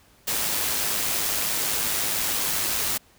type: noise with amplitude modulation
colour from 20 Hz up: white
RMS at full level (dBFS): -24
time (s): 0.27-2.98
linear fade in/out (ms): 10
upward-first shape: sine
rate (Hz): 106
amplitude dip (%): 30
effects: pink hiss -57 dBFS RMS until 3.18 s